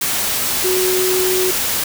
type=tone in noise; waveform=sine; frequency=370 Hz; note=F#4; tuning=in tune; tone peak=-16 dBFS; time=0.64-1.51 s; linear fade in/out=5 ms; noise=white; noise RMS=-19 dBFS; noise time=0.01-1.84 s; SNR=0 dB; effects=none